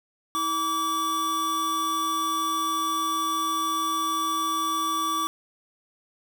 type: tone pair together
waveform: square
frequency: 323.2 / 1152.7 Hz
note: E4 / D6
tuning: -34 / -33 cents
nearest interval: octave + minor seventh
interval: 2201 cents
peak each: -35 / -25 dBFS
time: 0.35-5.27 s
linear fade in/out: 0 ms
effects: none